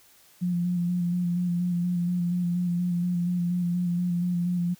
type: tone with vibrato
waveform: sine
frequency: 176 Hz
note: F3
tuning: 14 cents sharp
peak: -23 dBFS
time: 0.41-4.75 s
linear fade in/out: 20 ms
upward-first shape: square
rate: 4.2 Hz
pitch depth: 22 cents each way
effects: white hiss -57 dBFS RMS until 4.79 s